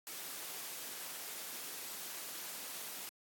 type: noise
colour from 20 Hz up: white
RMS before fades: -45 dBFS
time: 0.07-3.09 s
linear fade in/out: 0 ms
effects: high-pass 200 Hz 12 dB/octave + AAC 64 kbps